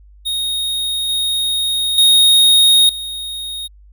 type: tone with level steps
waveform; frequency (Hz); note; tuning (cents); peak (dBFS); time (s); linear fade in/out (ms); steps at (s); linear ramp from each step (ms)
square; 3729; A#7; 0; -18 / -16 / -8 / -24; 0.25-3.68; 20; 1.09 / 1.98 / 2.89; 2
effects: added 50 Hz sine -41 dBFS peak until 3.92 s